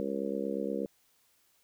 harmonic tone, 68.4 Hz, C#2, 23 cents flat, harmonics 3 / 4 / 5 / 6 / 7 / 8, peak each -37 / -38 / -39 / -40 / -36 / -40 dBFS, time 0-0.86 s, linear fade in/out 0 ms, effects white hiss -69 dBFS RMS until 1.63 s

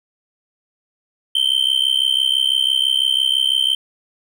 triangle tone with amplitude modulation, 3109 Hz, G7, 15 cents flat, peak -9 dBFS, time 1.35-3.75 s, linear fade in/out 5 ms, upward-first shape sine, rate 66 Hz, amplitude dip 90%, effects none

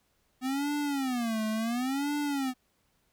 square tone with vibrato, 252.2 Hz, B3, 36 cents sharp, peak -29 dBFS, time 0.41-2.54 s, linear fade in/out 50 ms, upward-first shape sine, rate 0.71 Hz, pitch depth 260 cents each way, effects pink hiss -72 dBFS RMS until 3.12 s

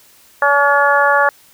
harmonic tone, 284.4 Hz, C#4, 45 cents sharp, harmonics 2 / 3 / 4 / 5 / 6, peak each -16 / -16 / -16 / -16 / -16 dBFS, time 0.42-1.29 s, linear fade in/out 2 ms, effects white hiss -48 dBFS RMS until 1.53 s

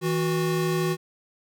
square tone pair together, 162 / 367.3 Hz, E3 / F#4, -30 / -13 cents, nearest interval octave + major second, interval 1417 cents, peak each -26 dBFS, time 0.01-0.97 s, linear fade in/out 50 ms, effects none

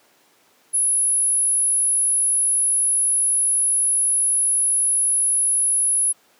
sine tone, 10548 Hz, E9, in tune, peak -16 dBFS, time 0.73-6.13 s, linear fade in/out 20 ms, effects pink hiss -57 dBFS RMS until 6.39 s + high-pass 300 Hz 12 dB/octave

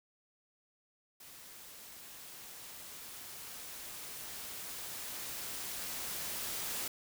white noise with level ramp, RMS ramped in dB -53 to -38 dBFS, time 1.2-6.88 s, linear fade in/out 5 ms, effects none

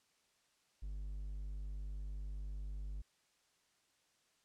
triangle tone, 50 Hz, G1, 35 cents sharp, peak -39 dBFS, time 0.82-3.02 s, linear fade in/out 10 ms, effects white hiss -75 dBFS RMS until 4.44 s + low-pass 8000 Hz 12 dB/octave

